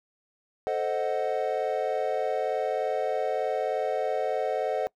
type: chord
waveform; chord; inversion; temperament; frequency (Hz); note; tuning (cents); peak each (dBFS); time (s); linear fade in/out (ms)
triangle; A diminished seventh; none; equal; 440 / 523.3 / 622.3 / 740; A4 / C5 / Eb5 / Gb5; 0 / 0 / 0 / 0; -29; 0.67-4.87; 0
effects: noise-tail reverb RT60 0.1 s tail -24 dB re dry